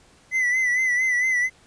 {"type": "tone with vibrato", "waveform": "triangle", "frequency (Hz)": 2007, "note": "B6", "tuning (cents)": 27, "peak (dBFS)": -17, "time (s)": [0.31, 1.5], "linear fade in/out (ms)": 50, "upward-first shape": "sine", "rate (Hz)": 4.4, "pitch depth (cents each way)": 56, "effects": ["pink hiss -55 dBFS RMS until 1.66 s", "resampled to 22050 Hz"]}